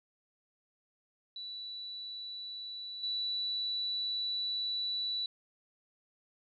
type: tone with level steps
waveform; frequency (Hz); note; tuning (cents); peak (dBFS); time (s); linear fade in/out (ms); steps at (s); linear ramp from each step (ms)
sine; 3951; B7; 0; -40 / -32; 1.36-5.26; 2; 3.03; 5
effects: none